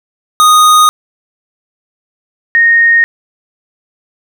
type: tone pair in turn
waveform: square / sine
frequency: 1240 / 1854.3 Hz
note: D#6 / A#6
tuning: -6 / -10 cents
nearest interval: perfect fifth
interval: 696 cents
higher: second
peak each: -4 dBFS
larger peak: neither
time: 0.4-0.89 / 2.55-3.04 s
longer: neither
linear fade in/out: 0 ms
effects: none